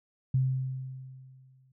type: tone with exponential decay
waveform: sine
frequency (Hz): 130.81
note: C3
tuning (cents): 0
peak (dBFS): -21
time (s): 0.34-1.72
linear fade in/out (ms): 5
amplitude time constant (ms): 300
effects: none